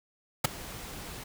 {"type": "noise with ADSR envelope", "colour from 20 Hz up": "pink", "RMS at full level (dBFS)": -20, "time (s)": [0.44, 1.24], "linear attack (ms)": 9, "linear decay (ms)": 11, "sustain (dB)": -22, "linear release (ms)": 8, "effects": []}